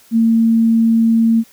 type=tone; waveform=sine; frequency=227.2 Hz; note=A#3; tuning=44 cents flat; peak=-9 dBFS; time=0.11-1.44 s; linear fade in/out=50 ms; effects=white hiss -48 dBFS RMS until 1.52 s